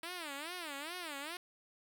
5% pulse tone with vibrato, 317.1 Hz, D#4, 33 cents sharp, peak -30 dBFS, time 0.03-1.37 s, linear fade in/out 2 ms, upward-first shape sine, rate 2.4 Hz, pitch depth 240 cents each way, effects none

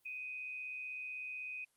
sine tone with amplitude modulation, 2500 Hz, D#7, 8 cents sharp, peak -39 dBFS, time 0.05-1.65 s, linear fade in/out 10 ms, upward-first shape sine, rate 136 Hz, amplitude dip 45%, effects white hiss -75 dBFS RMS until 1.76 s + Opus 32 kbps

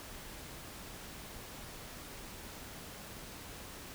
silence, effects pink hiss -48 dBFS RMS until 3.94 s

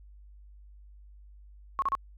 sine tone bursts, 1095 Hz, C#6, 22 cents flat, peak -24 dBFS, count 3, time 1.79-1.951 s, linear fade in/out 0 ms, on 31 ms, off 34 ms, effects added 50 Hz sine -49 dBFS peak until 2.17 s

